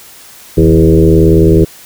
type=tone with frequency modulation; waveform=sine; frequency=246.9 Hz; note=B3; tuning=in tune; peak=-3 dBFS; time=0.57-1.65 s; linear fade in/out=10 ms; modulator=78.9 Hz; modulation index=2.6; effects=white hiss -36 dBFS RMS until 1.85 s